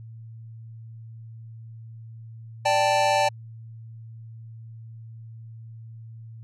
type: chord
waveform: square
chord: D suspended fourth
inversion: none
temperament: equal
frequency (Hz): 587.3 / 784 / 880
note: D5 / G5 / A5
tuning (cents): 0 / 0 / 0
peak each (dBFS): -24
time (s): 2.65-3.29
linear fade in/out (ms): 10
effects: added 113 Hz sine -39 dBFS peak until 6.43 s + low-pass 7000 Hz 12 dB/octave